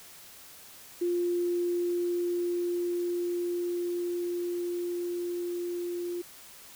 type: tone with level ramp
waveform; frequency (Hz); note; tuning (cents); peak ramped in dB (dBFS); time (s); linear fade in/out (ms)
sine; 350; F4; +4; -25 to -31; 1.01-6.22; 10
effects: white hiss -50 dBFS RMS until 6.75 s